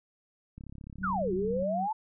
click train, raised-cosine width 5 ms, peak -32 dBFS, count 37, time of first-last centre 0.58-1.623 s, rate 34.5 Hz
sine tone, 190.2 Hz, F#3, 48 cents sharp, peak -33 dBFS, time 0.98-1.88 s, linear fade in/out 50 ms
sine exponential two-way sweep, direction down then up, 1537 to 352.5 to 902 Hz, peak -28 dBFS, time 1.03-1.93 s, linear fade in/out 10 ms, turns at 1.33 s
effects none

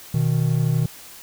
triangle tone pair together, 123.47 / 155.56 Hz, B2 / D#3, 0 / 0 cents, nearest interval major third, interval 400 cents, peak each -18 dBFS, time 0.14-0.86 s, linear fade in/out 5 ms, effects white hiss -42 dBFS RMS until 1.22 s

